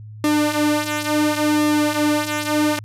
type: tone with flanger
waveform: sawtooth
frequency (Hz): 300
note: D4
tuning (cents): +37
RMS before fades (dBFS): -19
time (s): 0.24-2.79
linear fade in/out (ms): 2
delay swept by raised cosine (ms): 1.3 to 6.9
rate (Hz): 0.71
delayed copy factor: -0.65
effects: added 107 Hz sine -34 dBFS peak until 2.84 s + resampled to 32000 Hz